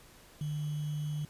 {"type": "tone with sample-and-hold", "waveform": "sine", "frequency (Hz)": 150, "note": "D3", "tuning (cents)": 37, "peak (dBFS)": -32, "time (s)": [0.41, 1.25], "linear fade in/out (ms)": 2, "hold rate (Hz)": 3150, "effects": ["pink hiss -57 dBFS RMS until 1.29 s", "resampled to 32000 Hz"]}